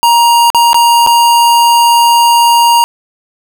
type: tone with dropouts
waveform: square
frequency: 941 Hz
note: A#5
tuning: 16 cents sharp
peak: -5 dBFS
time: 0.03-2.84 s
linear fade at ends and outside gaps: 0 ms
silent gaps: 0.502-0.547 / 0.731-0.744 / 1.064-1.072 s
effects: none